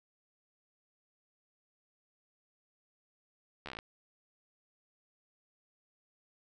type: slowing click train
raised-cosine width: 0.3 ms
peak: -26 dBFS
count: 9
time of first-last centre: 3.66-3.789 s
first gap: 13 ms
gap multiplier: 1.06
effects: none